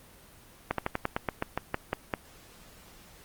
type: slowing click train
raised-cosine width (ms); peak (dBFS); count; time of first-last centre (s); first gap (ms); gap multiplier
0.5; -12; 12; 0.71-2.138; 73; 1.11
effects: pink hiss -54 dBFS RMS until 3.24 s + Opus 24 kbps